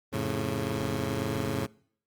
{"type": "chord", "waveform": "15% pulse", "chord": "F augmented", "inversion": "none", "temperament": "just", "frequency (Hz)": [87.31, 109.13, 136.42], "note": ["F2", "A2", "C#3"], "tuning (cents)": [0, -14, -27], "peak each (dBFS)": [-30, -26, -26], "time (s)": [0.12, 1.67], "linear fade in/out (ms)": 20, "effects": ["noise-tail reverb RT60 0.6 s tail -24 dB re dry", "Opus 24 kbps"]}